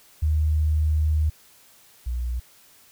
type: tone pair in turn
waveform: sine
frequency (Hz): 77 / 60.82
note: D#2 / B1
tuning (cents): -17 / -26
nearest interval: major third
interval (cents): 409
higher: first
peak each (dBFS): -18 / -24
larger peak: first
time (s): 0.22-1.3 / 2.06-2.4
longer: first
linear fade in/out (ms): 10
effects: white hiss -54 dBFS RMS until 2.91 s